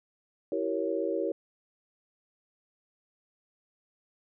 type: chord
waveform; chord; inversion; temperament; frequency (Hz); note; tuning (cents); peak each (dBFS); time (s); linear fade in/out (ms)
sine; E diminished seventh; none; equal with one note detuned; 329.6 / 385.5 / 466.2 / 554.4; E4 / G4 / Bb4 / Db5; 0 / -29 / 0 / 0; -33; 0.52-1.32; 2
effects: none